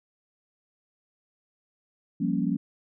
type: chord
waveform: sine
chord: G half-diminished seventh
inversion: third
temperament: equal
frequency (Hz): 174.61 / 196 / 233.1 / 277.2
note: F3 / G3 / Bb3 / Db4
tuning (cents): 0 / 0 / 0 / 0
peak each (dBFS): -29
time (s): 2.2-2.57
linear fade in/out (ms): 10
effects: none